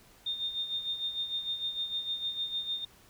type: tone with tremolo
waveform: sine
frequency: 3643 Hz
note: A#7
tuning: 41 cents flat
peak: -29 dBFS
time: 0.26-2.85 s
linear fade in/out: 5 ms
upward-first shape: sine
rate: 6.6 Hz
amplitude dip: 65%
effects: pink hiss -59 dBFS RMS until 3.09 s